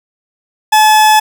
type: tone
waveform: 40% pulse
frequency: 860 Hz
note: A5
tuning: 40 cents flat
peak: -4 dBFS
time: 0.72-1.2 s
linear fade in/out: 10 ms
effects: none